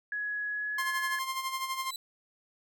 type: tone with pitch glide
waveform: sine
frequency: 1679 to 1703.4 Hz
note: G#6 to G#6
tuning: +18 to +43 cents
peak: -31 dBFS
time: 0.12-1.19 s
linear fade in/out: 2 ms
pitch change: +25 cents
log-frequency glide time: 0.48-0.9 s
type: tone with tremolo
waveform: sawtooth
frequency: 1055 Hz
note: C6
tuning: 14 cents sharp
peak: -26 dBFS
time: 0.78-1.91 s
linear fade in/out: 5 ms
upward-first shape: sine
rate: 12 Hz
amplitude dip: 60%
type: tone with exponential growth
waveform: sawtooth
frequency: 3970 Hz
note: B7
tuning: 8 cents sharp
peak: -31 dBFS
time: 1.76-1.96 s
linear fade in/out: 2 ms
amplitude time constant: 43 ms
effects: none